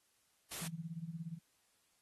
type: noise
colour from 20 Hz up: white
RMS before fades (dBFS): -44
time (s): 0.51-0.68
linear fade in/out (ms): 10
type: tone with tremolo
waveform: sine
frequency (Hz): 164.81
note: E3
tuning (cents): 0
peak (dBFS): -38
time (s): 0.61-1.39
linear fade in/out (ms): 20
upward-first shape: sine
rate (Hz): 17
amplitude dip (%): 85
effects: white hiss -75 dBFS RMS until 2.01 s + AAC 32 kbps